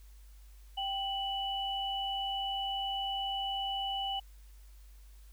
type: tone pair together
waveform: sine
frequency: 784 / 2964 Hz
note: G5 / F#7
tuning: 0 / +2 cents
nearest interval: octave + major seventh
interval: 2302 cents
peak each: -35 / -35 dBFS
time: 0.77-4.2 s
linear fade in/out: 10 ms
effects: added 50 Hz sine -51 dBFS peak until 5.32 s + white hiss -66 dBFS RMS until 5.32 s